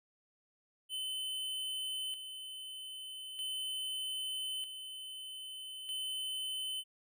square tone with tremolo, 3044 Hz, F#7, 48 cents sharp, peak -37 dBFS, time 0.89-6.84 s, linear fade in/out 50 ms, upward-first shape square, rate 0.4 Hz, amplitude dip 55%, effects none

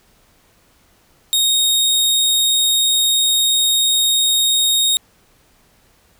sawtooth tone, 3729 Hz, A#7, in tune, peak -10 dBFS, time 1.33-4.97 s, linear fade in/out 0 ms, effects pink hiss -55 dBFS RMS until 6.19 s

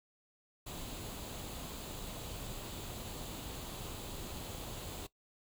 pink noise with comb filter, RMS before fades -44 dBFS, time 0.66-5.07 s, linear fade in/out 10 ms, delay 0.27 ms, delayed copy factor +0.5, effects noise-tail reverb RT60 0.1 s tail -18 dB re dry

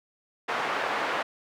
pink band-pass noise, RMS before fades -29 dBFS, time 0.48-1.23 s, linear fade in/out 10 ms, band 630 to 1900 Hz, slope 12 dB/octave, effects none

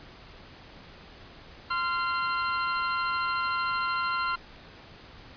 40% pulse tone pair together, 1038.3 / 1380 Hz, C6 / F6, -14 / -21 cents, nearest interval perfect fourth, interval 493 cents, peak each -30 / -27 dBFS, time 1.7-4.36 s, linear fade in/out 10 ms, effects pink hiss -49 dBFS RMS until 5.36 s + resampled to 11025 Hz

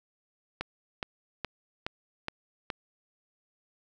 click train, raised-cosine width 0.3 ms, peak -16 dBFS, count 6, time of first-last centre 0.61-2.702 s, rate 2.39 Hz, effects none

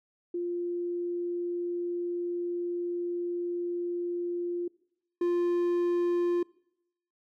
sine / triangle tone pair in turn, 349.2 / 349.2 Hz, F4 / F4, 0 / 0 cents, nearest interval unison, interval 0 cents, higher neither, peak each -29 / -22 dBFS, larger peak second, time 0.34-4.68 / 5.21-6.43 s, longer first, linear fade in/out 5 ms, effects noise-tail reverb RT60 0.8 s tail -24 dB re dry

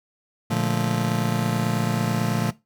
40% pulse chord, Bb major seventh, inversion none, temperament just, 116.54 / 145.68 / 174.81 / 218.5 Hz, Bb2 / D3 / F3 / A3, 0 / -14 / +2 / -12 cents, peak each -26 dBFS, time 0.5-2.51 s, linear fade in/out 10 ms, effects noise-tail reverb RT60 0.2 s tail -17 dB re dry

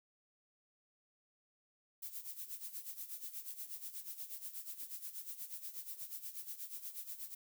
violet noise with tremolo, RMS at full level -44 dBFS, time 2.02-7.35 s, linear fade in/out 10 ms, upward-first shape sine, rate 8.3 Hz, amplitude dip 75%, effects none

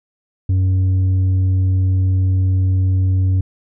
sine tone with tanh clipping, 93.7 Hz, F#2, 22 cents sharp, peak -13 dBFS, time 0.49-3.41 s, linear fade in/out 5 ms, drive 4 dB, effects none

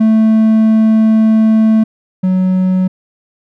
triangle tone pair in turn, 220 / 185.69 Hz, A3 / F#3, 0 / +6 cents, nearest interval minor third, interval 294 cents, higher first, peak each -4 / -7 dBFS, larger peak first, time 0-1.84 / 2.23-2.88 s, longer first, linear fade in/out 10 ms, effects none

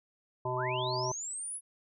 harmonic tone, 126.4 Hz, B2, 41 cents sharp, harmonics 1 / 3 / 5 / 7 / 8, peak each -37 / -37 / -37 / -37 / -37 dBFS, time 0.45-1.12 s, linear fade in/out 5 ms
sine linear sweep, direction up, 805 to 10630 Hz, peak -36 dBFS, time 0.54-1.61 s, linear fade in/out 50 ms
effects none

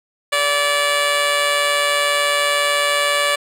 10% pulse tone with amplitude modulation, 578 Hz, D5, 28 cents flat, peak -5 dBFS, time 0.32-3.36 s, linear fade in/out 10 ms, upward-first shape sine, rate 148 Hz, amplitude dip 45%, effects low-pass 12000 Hz 12 dB/octave

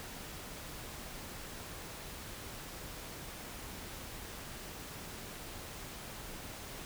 silence, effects pink hiss -46 dBFS RMS until 6.85 s

